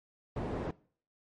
white low-pass noise, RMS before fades -36 dBFS, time 0.36-0.71 s, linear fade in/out 5 ms, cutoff 480 Hz, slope 12 dB/octave, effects noise-tail reverb RT60 0.5 s tail -22 dB re dry + MP3 48 kbps

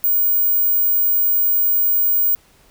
sine tone, 15390 Hz, B9, 46 cents flat, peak -13 dBFS, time 0.04-2.35 s, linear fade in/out 0 ms, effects pink hiss -53 dBFS RMS until 2.7 s

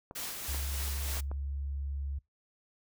clicks, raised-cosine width 1 ms, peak -29 dBFS, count 4, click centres 0.111 / 0.546 / 1.171 / 1.315 s
white noise with tremolo, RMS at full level -38 dBFS, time 0.15-1.21 s, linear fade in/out 10 ms, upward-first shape sine, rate 3.3 Hz, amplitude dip 30%
sine tone with pitch glide, 69.3 to 69.74 Hz, C#2 to C#2, 0 to +11 cents, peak -33 dBFS, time 0.48-2.19 s, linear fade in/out 10 ms, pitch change +11 cents, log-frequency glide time 1.04-1.5 s
effects noise-tail reverb RT60 0.2 s tail -25 dB re dry

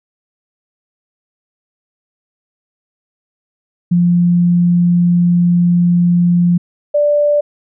sine tone pair in turn, 174.61 / 587.3 Hz, F3 / D5, 0 / 0 cents, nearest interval octave + major sixth, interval 2100 cents, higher second, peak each -8 / -9 dBFS, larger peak first, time 3.91-6.58 / 6.94-7.41 s, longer first, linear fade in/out 10 ms, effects none

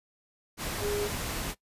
sine tone in noise, 411.9 Hz, G#4, 14 cents flat, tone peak -29 dBFS, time 0.8-1.1 s, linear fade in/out 50 ms, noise pink, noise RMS -34 dBFS, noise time 0.57-1.55 s, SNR +2 dB, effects noise-tail reverb RT60 0.1 s tail -19 dB re dry + resampled to 32000 Hz

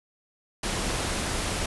pink low-pass noise, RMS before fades -29 dBFS, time 0.63-1.66 s, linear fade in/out 5 ms, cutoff 11000 Hz, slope 96 dB/octave, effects none

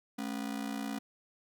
45% pulse ring-modulated tone, 244.5 Hz, B3, 17 cents flat, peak -32 dBFS, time 0.18-0.99 s, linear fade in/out 10 ms, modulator 29.7 Hz, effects none

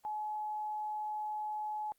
sine tone, 850 Hz, G#5, 40 cents sharp, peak -35 dBFS, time 0.05-1.92 s, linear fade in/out 0 ms, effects white hiss -74 dBFS RMS until 1.98 s + Opus 48 kbps

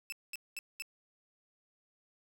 sawtooth tone bursts, 2633 Hz, E7, 3 cents flat, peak -35 dBFS, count 4, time 0.1-0.822 s, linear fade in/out 0 ms, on 23 ms, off 210 ms, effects none

